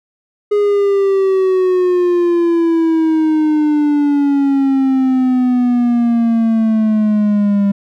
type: exponential sweep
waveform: triangle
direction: down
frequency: 415.3 to 199.1 Hz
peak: -8 dBFS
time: 0.51-7.72 s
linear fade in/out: 10 ms
effects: none